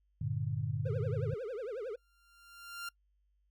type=chord; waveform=sine; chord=G minor; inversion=none; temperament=equal; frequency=98 / 116.54 / 146.83 Hz; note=G2 / Bb2 / D3; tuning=0 / 0 / 0 cents; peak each=-38 / -36 / -36 dBFS; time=0.21-1.34 s; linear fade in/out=5 ms
type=tone with vibrato; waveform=triangle; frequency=465.6 Hz; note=A#4; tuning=2 cents flat; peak=-35 dBFS; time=0.85-1.96 s; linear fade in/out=10 ms; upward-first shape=triangle; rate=11 Hz; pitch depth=290 cents each way
type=tone with exponential growth; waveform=sawtooth; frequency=1391 Hz; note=F6; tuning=7 cents flat; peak=-34 dBFS; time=1.97-2.89 s; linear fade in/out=5 ms; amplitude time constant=200 ms
effects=noise-tail reverb RT60 0.1 s tail -24 dB re dry + added 50 Hz sine -70 dBFS peak until 3.5 s